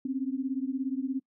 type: beating tone pair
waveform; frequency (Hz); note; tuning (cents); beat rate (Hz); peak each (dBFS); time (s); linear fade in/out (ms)
sine; 258.2 / 275.2; C4 / C#4; -23 / -12; 17; -31 / -32; 0.05-1.2; 5
effects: noise-tail reverb RT60 0.1 s tail -23 dB re dry